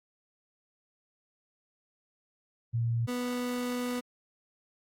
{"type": "tone pair in turn", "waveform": ["sine", "30% pulse"], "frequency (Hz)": [116.54, 246.4], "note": ["A#2", "B3"], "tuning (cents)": [0, -4], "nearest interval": "octave + minor second", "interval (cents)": 1296, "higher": "second", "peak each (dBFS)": [-26, -28], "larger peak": "first", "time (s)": [[2.73, 3.07], [3.07, 4.01]], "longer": "second", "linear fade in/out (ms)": 20, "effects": ["AAC 64 kbps"]}